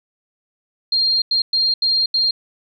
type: tone bursts at uneven times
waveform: sine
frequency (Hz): 4206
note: C8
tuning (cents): +8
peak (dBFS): -14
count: 5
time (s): 0.92-1.22 / 1.31-1.42 / 1.53-1.74 / 1.82-2.06 / 2.14-2.31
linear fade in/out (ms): 5
effects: none